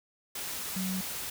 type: tone in noise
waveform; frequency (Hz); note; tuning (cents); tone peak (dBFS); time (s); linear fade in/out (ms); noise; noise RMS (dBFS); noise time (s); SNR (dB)
sine; 187.4; F#3; +22; -31; 0.76-1.01; 5; white; -37; 0.35-1.3; +3
effects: none